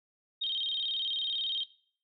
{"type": "tone with vibrato", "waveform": "sine", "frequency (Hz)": 3429, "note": "A7", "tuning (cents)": -45, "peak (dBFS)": -29, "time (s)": [0.41, 1.64], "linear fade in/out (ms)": 10, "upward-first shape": "square", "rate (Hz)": 18, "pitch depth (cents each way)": 140, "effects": ["noise-tail reverb RT60 0.5 s tail -18 dB re dry"]}